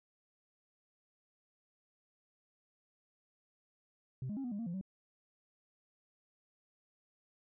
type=tone with pitch steps; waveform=sine; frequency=129.1 / 208.1 / 271 / 244.5 / 203.1 / 231.3 / 172 / 190.4 Hz; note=C3 / G#3 / C#4 / B3 / G#3 / A#3 / F3 / F#3; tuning=-23 / +4 / -39 / -17 / -38 / -13 / -26 / +50 cents; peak=-35 dBFS; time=4.22-4.812 s; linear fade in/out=2 ms; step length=74 ms; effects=tanh soft clip ceiling -35 dBFS